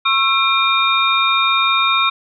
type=tone cluster; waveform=sine; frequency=1090 / 1335 / 2392 / 3698 Hz; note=C#6 / E6 / D7 / A#7; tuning=-29 / +22 / +31 / -15 cents; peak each=-18 dBFS; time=0.05-2.1 s; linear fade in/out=10 ms; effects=none